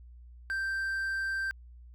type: tone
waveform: triangle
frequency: 1568 Hz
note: G6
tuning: in tune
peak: -28 dBFS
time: 0.5-1.51 s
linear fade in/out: 0 ms
effects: added 60 Hz sine -48 dBFS peak until 1.94 s